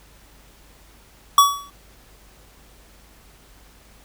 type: tone with exponential decay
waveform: square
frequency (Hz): 1134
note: C#6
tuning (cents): +39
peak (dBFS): -7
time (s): 1.38-1.7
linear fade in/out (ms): 2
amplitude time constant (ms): 69
effects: added 50 Hz sine -52 dBFS peak until 4.04 s + pink hiss -52 dBFS RMS until 4.04 s